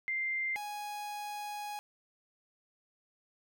sine / 45% pulse tone pair in turn, 2093 / 830.6 Hz, C7 / G#5, 0 / 0 cents, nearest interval octave + major third, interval 1600 cents, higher first, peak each -31 / -38 dBFS, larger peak first, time 0.08-0.56 / 0.56-1.79 s, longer second, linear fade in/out 0 ms, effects none

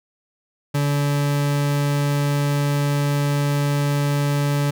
40% pulse tone, 143.8 Hz, D3, 36 cents flat, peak -17 dBFS, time 0.74-4.71 s, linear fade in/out 10 ms, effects none

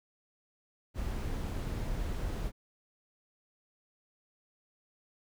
brown noise, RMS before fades -35 dBFS, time 0.94-2.52 s, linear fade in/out 50 ms, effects none

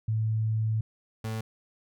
sine / 35% pulse tone pair in turn, 110 / 110.64 Hz, A2 / A2, 0 / +10 cents, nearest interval unison, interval 10 cents, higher second, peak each -24 / -29 dBFS, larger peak first, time 0.08-0.81 / 1.24-1.41 s, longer first, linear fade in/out 5 ms, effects none

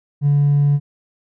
sine tone with hard clipping, 143.7 Hz, D3, 37 cents flat, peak -12 dBFS, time 0.21-0.8 s, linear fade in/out 50 ms, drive 1 dB, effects none

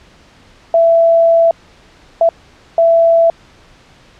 sine tone bursts at uneven times, 666 Hz, E5, 18 cents sharp, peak -6 dBFS, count 3, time 0.74-1.51 / 2.21-2.29 / 2.78-3.3 s, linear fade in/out 2 ms, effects pink hiss -45 dBFS RMS until 4.19 s + low-pass 5000 Hz 12 dB/octave

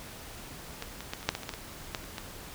clicks, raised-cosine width 0.2 ms, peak -18 / -22 / -16 / -26 / -7 / -16 / -23 / -17 / -21 / -14 / -30 / -18 dBFS, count 12, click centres 0.824 / 1.006 / 1.135 / 1.229 / 1.29 / 1.351 / 1.433 / 1.492 / 1.538 / 1.948 / 2.041 / 2.182 s, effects pink hiss -45 dBFS RMS until 2.54 s

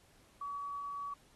sine tone, 1136 Hz, C#6, 42 cents sharp, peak -38 dBFS, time 0.41-1.14 s, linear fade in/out 5 ms, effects pink hiss -66 dBFS RMS until 1.35 s + AAC 32 kbps

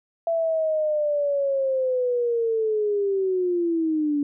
sine linear sweep, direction down, 670 to 284.8 Hz, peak -20 dBFS, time 0.27-4.23 s, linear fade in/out 2 ms, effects none

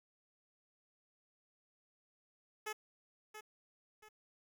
10% pulse tone with echo, 428.3 Hz, A4, 47 cents flat, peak -31 dBFS, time 2.66-2.73 s, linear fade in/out 10 ms, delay 680 ms, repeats 2, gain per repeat -9 dB, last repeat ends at 4.09 s, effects 12-bit

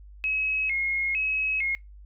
sine tone with vibrato, 2349 Hz, D7, in tune, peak -24 dBFS, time 0.24-1.75 s, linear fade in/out 0 ms, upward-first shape square, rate 1.1 Hz, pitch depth 150 cents each way, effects noise-tail reverb RT60 0.2 s tail -24 dB re dry + added 50 Hz sine -44 dBFS peak until 2.05 s

